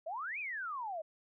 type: exponential two-way sweep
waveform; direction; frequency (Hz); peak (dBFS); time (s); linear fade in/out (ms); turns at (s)
sine; up then down; 607 to 2578 to 607; -37; 0.06-1.02; 10; 0.39
effects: none